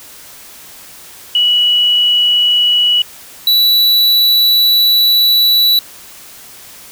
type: tone pair in turn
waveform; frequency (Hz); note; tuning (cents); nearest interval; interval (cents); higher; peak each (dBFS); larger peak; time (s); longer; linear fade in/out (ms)
sine / square; 2934 / 3943; F#7 / B7; -15 / -4; perfect fourth; 511; second; -8; neither; 1.35-3.02 / 3.47-5.79; second; 2
effects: white hiss -36 dBFS RMS until 6.91 s